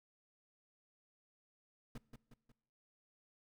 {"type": "noise with echo", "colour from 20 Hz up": "brown", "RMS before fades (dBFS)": -45, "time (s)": [1.95, 1.98], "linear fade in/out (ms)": 5, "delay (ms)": 180, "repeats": 3, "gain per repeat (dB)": -6, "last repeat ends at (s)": 2.52, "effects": ["noise-tail reverb RT60 0.9 s tail -22 dB re dry"]}